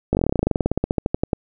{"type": "slowing click train", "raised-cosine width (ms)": 2, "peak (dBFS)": -5, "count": 26, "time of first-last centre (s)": [0.13, 1.332], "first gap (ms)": 19, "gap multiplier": 1.07, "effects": []}